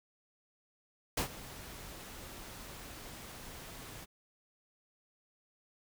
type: noise with ADSR envelope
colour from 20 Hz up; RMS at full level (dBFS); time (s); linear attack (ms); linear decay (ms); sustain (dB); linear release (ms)
pink; -31; 1.17-4.06; 6; 100; -17; 29
effects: none